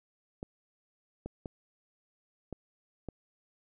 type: clicks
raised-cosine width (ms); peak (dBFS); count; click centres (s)
2; -25; 5; 0.429 / 1.26 / 1.458 / 2.527 / 3.087
effects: none